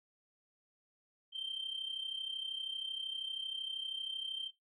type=tone with amplitude modulation; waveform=sine; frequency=3136 Hz; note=G7; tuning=in tune; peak=-33 dBFS; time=1.32-4.51 s; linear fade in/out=50 ms; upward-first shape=sine; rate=32.8 Hz; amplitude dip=80%; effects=noise-tail reverb RT60 0.2 s tail -19 dB re dry + tanh soft clip ceiling -33 dBFS